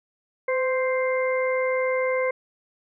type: harmonic tone with a mistuned harmonic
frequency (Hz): 523.3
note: C5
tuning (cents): 0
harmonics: 1 / 2 / 3 / 4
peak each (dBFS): -22 / -31 / -37 / -29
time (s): 0.48-2.31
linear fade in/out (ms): 5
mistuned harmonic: 1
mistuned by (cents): -33
effects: none